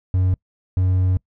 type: tone pair in turn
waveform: triangle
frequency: 92.5 / 92.5 Hz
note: F#2 / F#2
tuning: 0 / 0 cents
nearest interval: unison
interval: 0 cents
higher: neither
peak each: -13 dBFS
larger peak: neither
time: 0.14-0.34 / 0.77-1.17 s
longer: second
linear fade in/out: 0 ms
effects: noise-tail reverb RT60 0.1 s tail -24 dB re dry